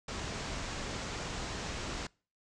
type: low-pass noise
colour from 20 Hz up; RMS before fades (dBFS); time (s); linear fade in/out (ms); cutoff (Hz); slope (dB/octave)
pink; -39; 0.08-2.07; 5; 7600; 48
effects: noise-tail reverb RT60 0.4 s tail -26 dB re dry